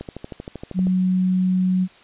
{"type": "click train", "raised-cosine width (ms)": 2, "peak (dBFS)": -18, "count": 12, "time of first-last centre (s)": [0.01, 0.869], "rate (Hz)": 12.8}
{"type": "tone", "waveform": "sine", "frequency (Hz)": 184.7, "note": "F#3", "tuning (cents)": -3, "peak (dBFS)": -16, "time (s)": [0.74, 1.88], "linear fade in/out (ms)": 50}
{"effects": ["white hiss -49 dBFS RMS until 2.03 s", "resampled to 8000 Hz"]}